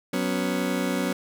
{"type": "chord", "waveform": "30% pulse", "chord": "F# suspended fourth", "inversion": "none", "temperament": "just", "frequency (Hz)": [185, 246.7, 277.5], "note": ["F#3", "B3", "C#4"], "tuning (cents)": [0, -2, 2], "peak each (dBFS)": -26, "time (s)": [0.13, 1.13], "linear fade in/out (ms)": 5, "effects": []}